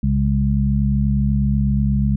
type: tone cluster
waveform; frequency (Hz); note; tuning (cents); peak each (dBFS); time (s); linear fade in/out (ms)
sine; 64.3 / 136.5 / 204.8; C2 / C#3 / G#3; -30 / -26 / -24; -19; 0.03-2.16; 5
effects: none